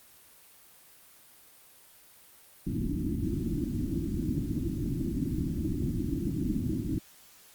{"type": "low-pass noise", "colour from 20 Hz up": "white", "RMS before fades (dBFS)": -31, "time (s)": [2.66, 6.99], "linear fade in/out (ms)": 10, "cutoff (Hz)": 340, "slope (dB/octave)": 96, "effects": ["white hiss -56 dBFS RMS until 7.54 s", "Opus 32 kbps"]}